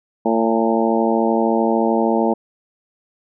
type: harmonic tone with a mistuned harmonic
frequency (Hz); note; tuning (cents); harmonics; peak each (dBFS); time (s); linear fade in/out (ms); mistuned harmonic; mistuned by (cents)
113.2; A2; +50; 2 / 3 / 4 / 5 / 6 / 7 / 8; -19 / -21 / -22 / -23 / -24 / -24 / -25; 0.25-2.34; 10; 7; +50
effects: none